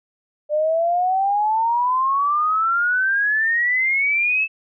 sine exponential sweep, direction up, 593 to 2637 Hz, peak -16 dBFS, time 0.49-4.48 s, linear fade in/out 50 ms, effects none

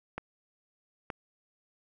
clicks, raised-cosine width 0.5 ms, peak -20 dBFS, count 2, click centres 0.18 / 1.102 s, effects none

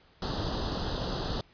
pink noise with comb filter, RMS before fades -32 dBFS, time 0.22-1.41 s, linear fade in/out 2 ms, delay 0.22 ms, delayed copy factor +0.95, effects pink hiss -61 dBFS RMS until 1.53 s + resampled to 11025 Hz

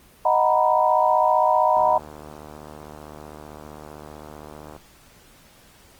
sine chord, B major seventh, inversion first, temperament equal, 622.3 / 740 / 932.3 / 987.8 Hz, D#5 / F#5 / A#5 / B5, 0 / 0 / 0 / 0 cents, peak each -21 dBFS, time 0.25-1.98 s, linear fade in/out 5 ms
click train, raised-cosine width 1 ms, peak -25 dBFS, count 227, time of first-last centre 1.77-4.763 s, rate 75.5 Hz
effects pink hiss -52 dBFS RMS until 5.99 s + Opus 24 kbps

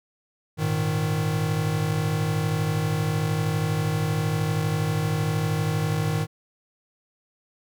square chord, Ab suspended second, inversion none, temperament equal, 103.83 / 116.54 / 155.56 Hz, Ab2 / Bb2 / Eb3, 0 / 0 / 0 cents, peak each -29 / -31 / -25 dBFS, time 0.57-6.27 s, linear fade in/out 50 ms, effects none

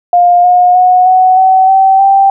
sine tone with pitch steps, 706 / 718.3 / 730.9 / 743.7 / 756.7 / 769.9 / 783.4 Hz, F5 / F5 / F#5 / F#5 / F#5 / G5 / G5, +19 / +48 / -21 / +9 / +39 / -31 / -1 cents, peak -3 dBFS, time 0.13-2.3 s, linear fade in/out 2 ms, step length 310 ms, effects none

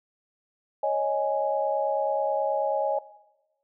sine chord, C# suspended second, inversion none, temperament just, 554.4 / 623.7 / 831.5 Hz, C#5 / D#5 / G#5, 0 / +4 / +2 cents, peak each -27 dBFS, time 0.83-2.99 s, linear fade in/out 5 ms, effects noise-tail reverb RT60 1.0 s tail -18 dB re dry

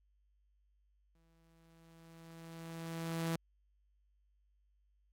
sawtooth tone with exponential growth, 164.9 Hz, E3, 1 cent sharp, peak -29 dBFS, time 1.15-3.36 s, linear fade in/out 2 ms, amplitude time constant 480 ms, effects added 50 Hz sine -70 dBFS peak until 5.12 s + AAC 64 kbps

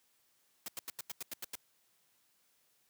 white noise bursts, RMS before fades -41 dBFS, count 9, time 0.66-1.554 s, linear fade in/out 2 ms, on 22 ms, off 87 ms, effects white hiss -73 dBFS RMS until 2.89 s + high-pass 80 Hz 12 dB/octave

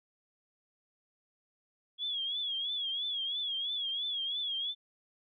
sine tone with vibrato, 3338 Hz, G#7, 8 cents sharp, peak -32 dBFS, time 1.98-4.75 s, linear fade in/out 50 ms, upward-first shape triangle, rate 3 Hz, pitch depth 110 cents each way, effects none

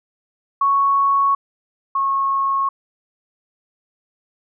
sine tone pair in turn, 1108.7 / 1093.4 Hz, C#6 / C#6, 0 / -24 cents, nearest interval unison, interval 24 cents, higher first, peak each -13 / -16 dBFS, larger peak first, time 0.61-1.35 / 1.95-2.69 s, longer neither, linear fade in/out 5 ms, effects none

